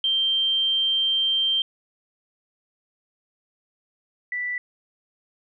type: tone pair in turn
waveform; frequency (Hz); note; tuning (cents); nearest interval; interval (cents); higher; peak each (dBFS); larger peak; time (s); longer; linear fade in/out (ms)
sine; 3150 / 1972; G7 / B6; +8 / -3; minor sixth; 811; first; -19 / -25; first; 0.04-1.62 / 4.32-4.58; first; 2
effects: none